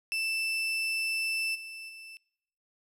35% pulse tone with level steps, 2653 Hz, E7, 10 cents sharp, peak -27 / -39 / -43 dBFS, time 0.12-2.17 s, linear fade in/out 0 ms, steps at 1.54 / 1.88 s, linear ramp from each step 20 ms, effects noise-tail reverb RT60 0.9 s tail -25 dB re dry + low-pass 12000 Hz 12 dB/octave

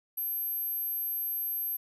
sine tone, 12460 Hz, G9, 12 cents flat, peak -30 dBFS, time 0.17-1.77 s, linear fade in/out 10 ms, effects none

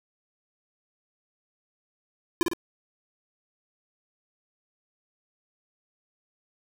square tone with echo, 342.3 Hz, F4, 35 cents flat, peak -19 dBFS, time 2.41-2.43 s, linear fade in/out 0 ms, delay 52 ms, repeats 2, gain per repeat -5 dB, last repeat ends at 2.534 s, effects none

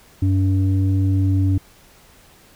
sine tone pair together, 95.74 / 286.4 Hz, G2 / D4, -40 / -43 cents, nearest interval octave + perfect fifth, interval 1897 cents, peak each -14 / -21 dBFS, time 0.22-1.58 s, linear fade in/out 5 ms, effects tanh soft clip ceiling -9 dBFS + pink hiss -50 dBFS RMS until 2.55 s

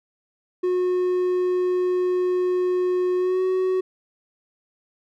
triangle tone with pitch glide, 363.1 to 372.7 Hz, F#4 to F#4, -33 to +13 cents, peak -17 dBFS, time 0.63-3.81 s, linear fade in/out 10 ms, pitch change +46 cents, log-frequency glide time 3.17-3.42 s, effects none

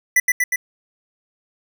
square tone with echo, 1983 Hz, B6, 7 cents sharp, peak -12 dBFS, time 0.16-0.2 s, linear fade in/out 5 ms, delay 120 ms, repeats 3, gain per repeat -2 dB, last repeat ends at 0.56 s, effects none

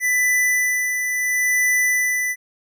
square tone with tremolo, 1991 Hz, B6, 14 cents sharp, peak -16 dBFS, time 0-2.36 s, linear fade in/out 50 ms, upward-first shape sine, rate 0.73 Hz, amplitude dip 45%, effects none

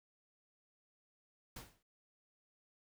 pink noise with exponential decay, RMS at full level -45 dBFS, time 1.56-1.83 s, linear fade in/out 5 ms, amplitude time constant 58 ms, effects none

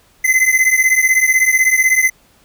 square beating tone pair, 2037 / 2053 Hz, C7 / C7, -47 / -33 cents, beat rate 16 Hz, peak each -14 dBFS, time 0.24-2.1 s, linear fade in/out 10 ms, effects pink hiss -52 dBFS RMS until 2.44 s

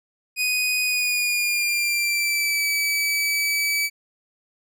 sawtooth tone with pitch glide, 2489 to 2296 Hz, D#7 to D7, 0 to -40 cents, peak -17 dBFS, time 0.36-3.9 s, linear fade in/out 50 ms, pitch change -140 cents, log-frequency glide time 0.83-2.67 s, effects none

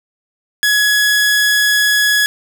sawtooth tone, 1683 Hz, G#6, 23 cents sharp, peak -7 dBFS, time 0.63-2.26 s, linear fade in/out 0 ms, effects none

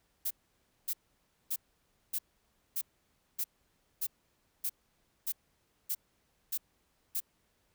violet noise bursts, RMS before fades -33 dBFS, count 12, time 0.25-7.204 s, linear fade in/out 10 ms, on 57 ms, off 570 ms, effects pink hiss -74 dBFS RMS until 7.74 s

